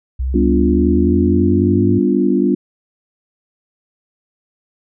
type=exponential sweep; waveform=sine; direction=up; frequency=63.3 to 103.83 Hz; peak=-16 dBFS; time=0.19-1.99 s; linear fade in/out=10 ms
type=chord; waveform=sine; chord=G dominant seventh; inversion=none; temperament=equal with one note detuned; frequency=196 / 246.9 / 290.6 / 349.2 Hz; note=G3 / B3 / D4 / F4; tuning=0 / 0 / -18 / 0 cents; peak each=-17 dBFS; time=0.34-2.55 s; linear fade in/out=5 ms
effects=none